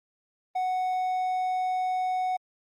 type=tone; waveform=triangle; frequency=740 Hz; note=F#5; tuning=in tune; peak=-23 dBFS; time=0.55-2.37 s; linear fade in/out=10 ms; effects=Opus 32 kbps